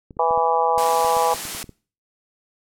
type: clicks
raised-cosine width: 3 ms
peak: -26 dBFS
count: 12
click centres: 0.108 / 0.169 / 0.309 / 0.376 / 0.778 / 1.047 / 1.168 / 1.345 / 1.453 / 1.549 / 1.642 / 1.693 s
type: harmonic tone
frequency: 164.81 Hz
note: E3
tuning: in tune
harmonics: 3 / 4 / 5 / 6 / 7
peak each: -22 / -24 / -20 / -23 / -26 dBFS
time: 0.19-1.34 s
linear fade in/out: 5 ms
type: high-pass noise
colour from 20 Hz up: white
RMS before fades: -29 dBFS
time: 0.78-1.63 s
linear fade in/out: 0 ms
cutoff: 140 Hz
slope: 24 dB/octave
effects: noise-tail reverb RT60 0.4 s tail -22 dB re dry + low-pass 12000 Hz 12 dB/octave